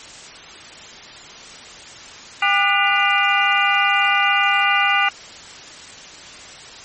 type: harmonic tone with a mistuned harmonic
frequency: 399.8 Hz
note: G4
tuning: 34 cents sharp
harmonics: 2 / 3 / 4 / 5 / 6 / 7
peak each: -21 / -21 / -21 / -21 / -21 / -21 dBFS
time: 2.42-5.09 s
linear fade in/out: 5 ms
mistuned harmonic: 4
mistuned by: -150 cents
effects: white hiss -38 dBFS RMS until 6.84 s + MP3 32 kbps